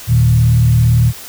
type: tone with frequency modulation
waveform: sine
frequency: 116.54 Hz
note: A#2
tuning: in tune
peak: -7 dBFS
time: 0.07-1.13 s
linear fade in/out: 50 ms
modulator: 37.7 Hz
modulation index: 0.73
effects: white hiss -32 dBFS RMS until 1.28 s